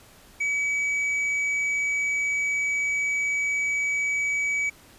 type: tone with hard clipping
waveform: sine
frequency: 2279 Hz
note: C#7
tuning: 47 cents sharp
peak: -24 dBFS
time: 0.4-4.7 s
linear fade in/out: 10 ms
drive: 4 dB
effects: pink hiss -52 dBFS RMS until 4.98 s + resampled to 32000 Hz